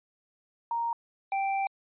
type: tone pair in turn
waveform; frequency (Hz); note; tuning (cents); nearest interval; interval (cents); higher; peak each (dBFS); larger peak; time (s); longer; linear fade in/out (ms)
sine / square; 932.3 / 782.8; A#5 / G5; 0 / -3; minor third; 303; first; -27; neither; 0.71-0.93 / 1.32-1.67; second; 2
effects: resampled to 8000 Hz